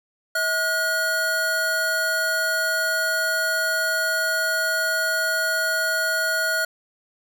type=tone pair together; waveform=square; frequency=641.5 / 1443 Hz; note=E5 / F#6; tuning=-47 / -44 cents; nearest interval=octave + major second; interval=1403 cents; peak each=-28 / -22 dBFS; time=0.35-6.65 s; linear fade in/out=5 ms; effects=none